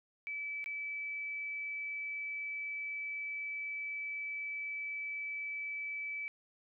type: tone with dropouts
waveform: sine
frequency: 2304 Hz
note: D7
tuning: 34 cents flat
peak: -37 dBFS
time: 0.27-6.28 s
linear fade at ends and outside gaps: 0 ms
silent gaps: 0.642-0.66 s
effects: none